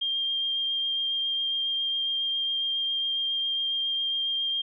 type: tone with vibrato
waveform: sine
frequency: 3200 Hz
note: G7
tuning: 35 cents sharp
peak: -25 dBFS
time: 0.01-4.62 s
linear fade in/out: 10 ms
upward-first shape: sine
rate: 7.3 Hz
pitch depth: 10 cents each way
effects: none

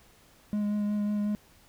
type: tone with vibrato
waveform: triangle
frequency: 207.7 Hz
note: G#3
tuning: in tune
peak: -24 dBFS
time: 0.53-1.35 s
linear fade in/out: 0 ms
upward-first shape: sine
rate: 5.5 Hz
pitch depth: 13 cents each way
effects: pink hiss -59 dBFS RMS until 1.68 s

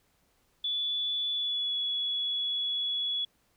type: tone with pitch glide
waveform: sine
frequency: 3451 to 3384 Hz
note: A7 to G#7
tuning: -34 to +32 cents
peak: -28 dBFS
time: 0.64-3.25 s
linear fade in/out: 5 ms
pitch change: -34 cents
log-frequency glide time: 1.31-1.76 s
effects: pink hiss -70 dBFS RMS until 3.56 s

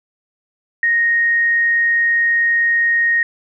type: tone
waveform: sine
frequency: 1864.7 Hz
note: A#6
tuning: in tune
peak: -12 dBFS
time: 0.83-3.23 s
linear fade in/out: 2 ms
effects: none

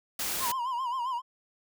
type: noise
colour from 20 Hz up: white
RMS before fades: -32 dBFS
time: 0.19-0.52 s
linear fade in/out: 5 ms
type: tone with vibrato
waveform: triangle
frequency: 1000 Hz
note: B5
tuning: 21 cents sharp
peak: -27 dBFS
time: 0.39-1.22 s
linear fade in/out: 50 ms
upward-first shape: sine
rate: 7.5 Hz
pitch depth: 110 cents each way
effects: none

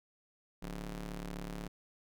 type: ring-modulated tone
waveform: sawtooth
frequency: 107.5 Hz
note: A2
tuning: 40 cents flat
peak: -33 dBFS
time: 0.62-1.68 s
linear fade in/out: 10 ms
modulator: 71.9 Hz
effects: none

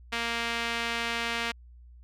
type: tone with band-pass filter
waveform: sawtooth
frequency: 232.9 Hz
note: A#3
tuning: 1 cent flat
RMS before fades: -31 dBFS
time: 0.12-1.52 s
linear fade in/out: 10 ms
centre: 2500 Hz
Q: 1.2
effects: added 60 Hz sine -48 dBFS peak until 2.03 s

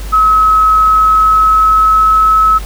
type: tone with pitch glide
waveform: sine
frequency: 1284 to 1293.7 Hz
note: E6 to E6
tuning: -46 to -33 cents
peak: -5 dBFS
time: 0.12-2.59 s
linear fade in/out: 20 ms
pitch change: +13 cents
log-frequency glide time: 0.8-2.26 s
effects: added 50 Hz sine -20 dBFS peak until 2.65 s + pink hiss -31 dBFS RMS until 2.65 s

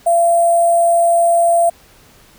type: tone with sample-and-hold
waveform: sine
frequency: 683 Hz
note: F5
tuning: 39 cents flat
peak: -9 dBFS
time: 0.06-1.7 s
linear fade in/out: 10 ms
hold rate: 8820 Hz
effects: pink hiss -47 dBFS RMS until 2.38 s

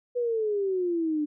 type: exponential sweep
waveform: sine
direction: down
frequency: 495.2 to 293.7 Hz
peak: -24 dBFS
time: 0.15-1.26 s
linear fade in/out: 20 ms
effects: none

